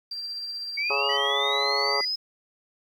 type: tone with tremolo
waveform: sine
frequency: 4721 Hz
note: D8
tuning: 8 cents sharp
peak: -30 dBFS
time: 0.11-1.17 s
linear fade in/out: 5 ms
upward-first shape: sine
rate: 16 Hz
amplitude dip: 25%
type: linear sweep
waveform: sine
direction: up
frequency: 2220 to 5150 Hz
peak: -25 dBFS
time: 0.77-2.16 s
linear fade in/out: 10 ms
type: harmonic tone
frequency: 139.7 Hz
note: C#3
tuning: 14 cents sharp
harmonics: 3 / 4 / 5 / 6 / 7 / 8 / 9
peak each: -31 / -32 / -37 / -32 / -35 / -33 / -33 dBFS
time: 0.9-2.01 s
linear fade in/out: 2 ms
type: tone with pitch glide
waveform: triangle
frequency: 1941 to 2026 Hz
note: B6 to B6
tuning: -31 to +44 cents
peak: -28 dBFS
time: 1.09-2.05 s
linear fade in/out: 5 ms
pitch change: +75 cents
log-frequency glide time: 1.26-1.44 s
effects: 9-bit